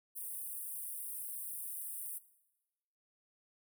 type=high-pass noise; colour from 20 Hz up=pink; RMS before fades=-43 dBFS; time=0.15-2.19 s; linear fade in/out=20 ms; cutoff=8800 Hz; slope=96 dB/octave; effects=noise-tail reverb RT60 1.0 s tail -18 dB re dry